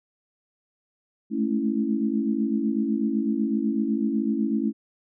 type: chord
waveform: sine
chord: A major seventh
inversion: third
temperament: equal with one note detuned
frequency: 212 / 220 / 277.2 / 329.6 Hz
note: G#3 / A3 / C#4 / E4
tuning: +36 / 0 / 0 / 0 cents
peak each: -30 / -25 / -27 / -29 dBFS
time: 1.3-4.73 s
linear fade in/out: 50 ms
effects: none